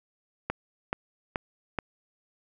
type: click train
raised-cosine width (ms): 0.5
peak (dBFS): -13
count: 4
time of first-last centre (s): 0.5-1.788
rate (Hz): 2.33
effects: none